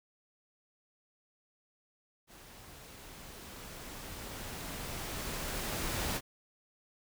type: noise with level ramp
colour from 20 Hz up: pink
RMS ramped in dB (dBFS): -54 to -34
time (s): 2.27-6.21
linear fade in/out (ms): 50
effects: none